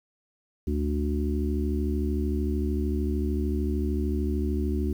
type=harmonic tone; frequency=73.3 Hz; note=D2; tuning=3 cents flat; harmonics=1 / 3 / 4 / 5; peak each=-26 / -31 / -32 / -33 dBFS; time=0.67-4.93 s; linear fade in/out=5 ms; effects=9-bit